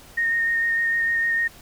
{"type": "tone with vibrato", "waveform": "sine", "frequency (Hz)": 1846, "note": "A#6", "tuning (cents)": -17, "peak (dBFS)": -19, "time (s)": [0.17, 1.48], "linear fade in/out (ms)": 10, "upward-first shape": "square", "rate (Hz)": 6.6, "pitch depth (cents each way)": 12, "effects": ["pink hiss -47 dBFS RMS until 1.61 s"]}